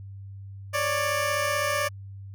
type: tone pair together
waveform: 15% pulse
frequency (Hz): 555 / 590.9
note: C#5 / D5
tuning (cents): +2 / +10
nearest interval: minor second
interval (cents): 108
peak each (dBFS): -23 / -19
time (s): 0.73-1.89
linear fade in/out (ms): 20
effects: added 98 Hz sine -38 dBFS peak until 2.34 s